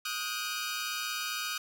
15% pulse tone cluster, 1251 / 1453 / 1568 / 2383 Hz, D#6 / F#6 / G6 / D7, +9 / -32 / 0 / +25 cents, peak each -30 / -31 / -35 / -35 dBFS, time 0.05-1.58 s, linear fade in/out 5 ms, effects none

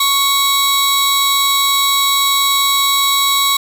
sawtooth tone pair together, 1108.7 / 3870 Hz, C#6 / B7, 0 / -36 cents, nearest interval octave + minor seventh, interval 2164 cents, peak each -11 dBFS, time 0-3.57 s, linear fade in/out 5 ms, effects none

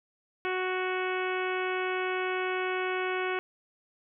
harmonic tone, 370 Hz, F#4, in tune, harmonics 1 / 2 / 3 / 4 / 5 / 6 / 7 / 8 / 9, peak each -31 / -37 / -37 / -36 / -41 / -38 / -40 / -46 / -51 dBFS, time 0.45-3.39 s, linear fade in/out 0 ms, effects none

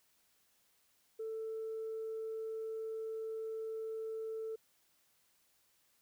sine tone, 443.4 Hz, A4, 13 cents sharp, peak -37 dBFS, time 1.19-4.56 s, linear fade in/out 10 ms, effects tanh soft clip ceiling -35 dBFS + white hiss -73 dBFS RMS until 6.01 s

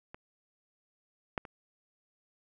clicks, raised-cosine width 0.5 ms, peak -29 / -16 / -30 dBFS, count 3, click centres 0.145 / 1.378 / 1.452 s, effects none

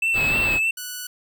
triangle tone with vibrato, 2637 Hz, E7, in tune, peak -17 dBFS, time 0.02-0.71 s, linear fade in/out 5 ms, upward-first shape sine, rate 3.3 Hz, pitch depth 37 cents each way
pink band-stop noise, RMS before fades -28 dBFS, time 0.13-0.6 s, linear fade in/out 50 ms, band 4800 to 14000 Hz, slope 96 dB/octave
5% pulse tone, 1480 Hz, F#6, in tune, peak -19 dBFS, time 0.77-1.07 s, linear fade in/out 5 ms
effects none

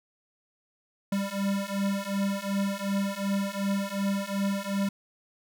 square beating tone pair, 196.6 / 199.3 Hz, G3 / G3, +5 / +29 cents, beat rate 2.7 Hz, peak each -31 / -30 dBFS, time 1.12-4.89 s, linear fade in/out 5 ms, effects none

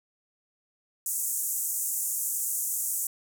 pink band-pass noise, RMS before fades -30 dBFS, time 1.06-3.07 s, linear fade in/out 2 ms, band 6900 to 16000 Hz, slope 48 dB/octave, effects none

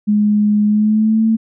sine tone with pitch glide, 209 to 222.7 Hz, G#3 to A3, +11 to +21 cents, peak -10 dBFS, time 0.07-1.37 s, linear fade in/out 20 ms, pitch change +110 cents, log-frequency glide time 0.66-1.26 s, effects none

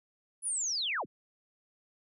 sine linear sweep, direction down, 10320 to 44.7 Hz, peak -30 dBFS, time 0.42-1.06 s, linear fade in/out 50 ms, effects none

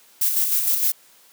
violet noise with tremolo, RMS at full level -19 dBFS, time 0.21-0.92 s, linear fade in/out 5 ms, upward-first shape square, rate 6.5 Hz, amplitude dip 40%, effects white hiss -53 dBFS RMS until 1.32 s + high-pass 200 Hz 12 dB/octave

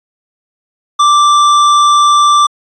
triangle tone with tanh clipping, 1174.7 Hz, D6, in tune, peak -7 dBFS, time 0.99-2.47 s, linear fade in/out 10 ms, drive 18 dB, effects resampled to 22050 Hz

